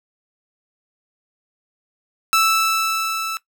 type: tone with level ramp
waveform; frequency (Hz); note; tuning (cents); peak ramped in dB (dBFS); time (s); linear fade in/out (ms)
sawtooth; 1318.5; E6; 0; -9 to -20; 2.33-3.37; 0
effects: noise-tail reverb RT60 0.1 s tail -17 dB re dry